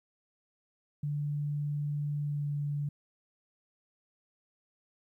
sine tone with pitch glide, 146.4 to 145.05 Hz, D3 to D3, -5 to -21 cents, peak -30 dBFS, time 1.03-2.89 s, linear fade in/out 5 ms, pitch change -16 cents, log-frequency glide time 2.23-2.47 s, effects 12-bit

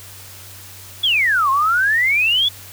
sine exponential two-way sweep, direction down then up, 3497 to 1050 to 3497 Hz, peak -13 dBFS, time 1.03-2.49 s, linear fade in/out 10 ms, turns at 1.5 s, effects added 96 Hz sine -42 dBFS peak until 2.72 s + white hiss -39 dBFS RMS until 2.72 s

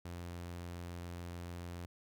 sawtooth tone, 87 Hz, F2, 6 cents flat, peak -39 dBFS, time 0.05-1.86 s, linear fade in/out 5 ms, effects none

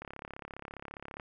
click train, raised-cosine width 0.5 ms, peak -27 dBFS, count 42, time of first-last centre 0.02-1.198 s, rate 34.8 Hz, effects none

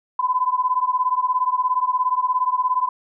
sine beating tone pair, 1004 / 1021 Hz, B5 / C6, +28 / -43 cents, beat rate 17 Hz, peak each -20 / -21 dBFS, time 0.19-2.89 s, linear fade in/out 5 ms, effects none

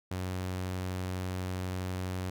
sawtooth tone, 92.2 Hz, F#2, 6 cents flat, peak -29 dBFS, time 0.11-2.3 s, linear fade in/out 5 ms, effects none

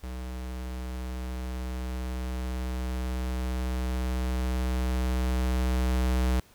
square tone with level ramp, 63 Hz, B1, 35 cents sharp, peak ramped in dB -35 to -23 dBFS, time 0.03-6.4 s, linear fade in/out 5 ms, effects pink hiss -58 dBFS RMS until 6.54 s

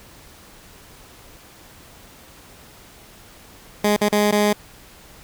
15% pulse tone with dropouts, 207.9 Hz, G#3, 2 cents sharp, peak -9 dBFS, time 3.84-4.53 s, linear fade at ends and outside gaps 5 ms, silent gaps 3.965-4.013 / 4.087-4.124 / 4.313-4.323 s, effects pink hiss -46 dBFS RMS until 5.23 s

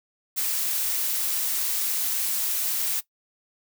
blue noise, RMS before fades -26 dBFS, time 0.36-3.01 s, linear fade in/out 20 ms, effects noise-tail reverb RT60 0.1 s tail -18 dB re dry

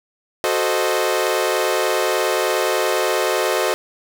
sawtooth chord, F# diminished seventh, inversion none, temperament equal, 370 / 440 / 523.3 / 622.3 Hz, F#4 / A4 / C5 / Eb5, 0 / 0 / 0 / 0 cents, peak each -19 dBFS, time 0.44-3.74 s, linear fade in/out 0 ms, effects none

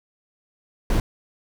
brown noise, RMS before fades -19 dBFS, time 0.9-1 s, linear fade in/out 2 ms, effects none

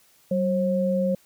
sine tone pair together, 190 / 537.4 Hz, F#3 / C5, +46 / +46 cents, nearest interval octave + tritone, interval 1800 cents, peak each -23 dBFS, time 0.31-1.15 s, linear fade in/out 5 ms, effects white hiss -59 dBFS RMS until 1.25 s

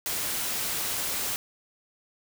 white noise, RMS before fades -30 dBFS, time 0.06-1.36 s, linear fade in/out 0 ms, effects none

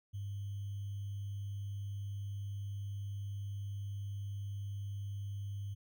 sine tone with sample-and-hold, 100 Hz, G2, 35 cents sharp, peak -38 dBFS, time 0.13-5.75 s, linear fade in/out 20 ms, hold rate 3150 Hz, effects none

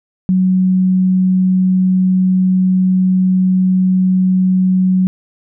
sine tone, 185.7 Hz, F#3, 7 cents sharp, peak -9 dBFS, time 0.29-5.07 s, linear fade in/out 0 ms, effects none

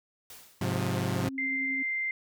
white noise with exponential decay, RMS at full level -45 dBFS, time 0.3-0.95 s, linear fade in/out 2 ms, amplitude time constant 140 ms
sawtooth chord, F minor, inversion first, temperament equal with one note detuned, 103.83 / 130.81 / 177.67 Hz, Ab2 / C3 / F3, 0 / 0 / +30 cents, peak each -28 dBFS, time 0.61-1.29 s, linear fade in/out 5 ms
sine tone with tremolo, 268 Hz, C4, 42 cents sharp, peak -34 dBFS, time 1.15-1.83 s, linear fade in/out 10 ms, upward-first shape sine, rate 11 Hz, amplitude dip 25%
sine tone, 2089 Hz, C7, 3 cents flat, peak -28 dBFS, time 1.38-2.11 s, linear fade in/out 2 ms
effects none

